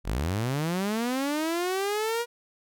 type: linear sweep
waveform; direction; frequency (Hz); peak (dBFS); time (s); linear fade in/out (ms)
sawtooth; up; 38.89 to 480.8; -22; 0.04-2.26; 50
effects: none